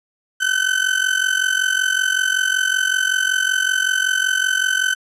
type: tone with amplitude modulation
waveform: 35% pulse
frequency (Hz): 1524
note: G6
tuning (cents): -49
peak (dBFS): -11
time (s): 0.4-4.95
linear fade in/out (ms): 20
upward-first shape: sine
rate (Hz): 45.3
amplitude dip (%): 80
effects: low-pass 11000 Hz 12 dB/octave